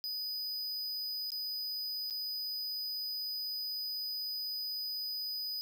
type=tone with dropouts; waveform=square; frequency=4978 Hz; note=D#8; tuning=in tune; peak=-36 dBFS; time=0.04-5.61 s; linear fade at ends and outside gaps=0 ms; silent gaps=1.304-1.319 / 2.1-2.107 s; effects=none